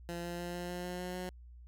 15% pulse tone with pitch steps, 171.9 / 173.3 / 174.7 / 176.12 / 177.55 / 178.99 / 180.45 / 181.91 Hz, F3 / F3 / F3 / F3 / F3 / F3 / F#3 / F#3, -27 / -13 / +1 / +15 / +29 / +43 / -43 / -29 cents, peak -32 dBFS, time 0.09-1.29 s, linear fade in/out 0 ms, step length 150 ms, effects added 60 Hz sine -50 dBFS peak until 1.67 s

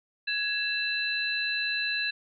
sine tone cluster, 1670 / 2660 / 4012 Hz, G#6 / E7 / B7, +9 / +15 / +26 cents, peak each -31 dBFS, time 0.27-2.11 s, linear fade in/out 10 ms, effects none

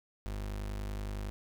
35% pulse tone, 50.7 Hz, G#1, 41 cents flat, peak -34 dBFS, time 0.26-1.3 s, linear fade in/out 0 ms, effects none

